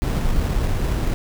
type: noise with sample-and-hold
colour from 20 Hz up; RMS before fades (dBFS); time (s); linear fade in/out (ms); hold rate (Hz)
brown; -20; 0.02-1.14; 0; 4410
effects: none